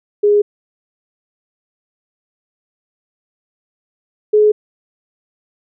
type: tone pair in turn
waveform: sine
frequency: 413.4 / 423.3 Hz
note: G#4 / G#4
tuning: -8 / +33 cents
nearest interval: unison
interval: 41 cents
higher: second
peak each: -8 / -7 dBFS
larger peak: second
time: 0.23-0.42 / 4.33-4.52 s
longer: neither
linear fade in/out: 10 ms
effects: none